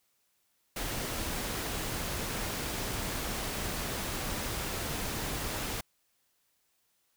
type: noise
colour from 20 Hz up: pink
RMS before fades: -35 dBFS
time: 0.76-5.81 s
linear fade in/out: 5 ms
effects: white hiss -74 dBFS RMS until 7.16 s